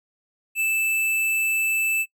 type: tone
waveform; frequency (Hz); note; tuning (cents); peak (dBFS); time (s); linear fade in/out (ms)
square; 2637; E7; 0; -21; 0.55-2.06; 50
effects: noise-tail reverb RT60 0.1 s tail -23 dB re dry